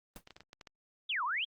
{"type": "noise with exponential decay", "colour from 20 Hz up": "pink", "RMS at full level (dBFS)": -42, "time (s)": [0.16, 0.24], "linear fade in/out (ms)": 1, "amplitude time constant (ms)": 16}
{"type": "clicks", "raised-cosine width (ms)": 0.2, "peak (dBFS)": -32, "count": 7, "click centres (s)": [0.274, 0.307, 0.365, 0.406, 0.531, 0.612, 0.672]}
{"type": "exponential two-way sweep", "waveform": "sine", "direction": "down then up", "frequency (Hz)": [3697, 926, 3404], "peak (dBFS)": -31, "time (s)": [1.09, 1.45], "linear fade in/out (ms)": 10, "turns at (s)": 1.24}
{"effects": ["Opus 24 kbps"]}